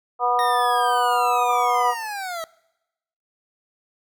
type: harmonic tone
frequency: 244.5 Hz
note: B3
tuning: 17 cents flat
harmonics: 2 / 3 / 4 / 5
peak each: -27 / -21 / -23 / -23 dBFS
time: 0.19-1.95 s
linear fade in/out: 50 ms
type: linear sweep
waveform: 25% pulse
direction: down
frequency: 1864.7 to 639 Hz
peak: -24 dBFS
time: 0.39-2.44 s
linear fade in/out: 0 ms
effects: noise-tail reverb RT60 0.9 s tail -23 dB re dry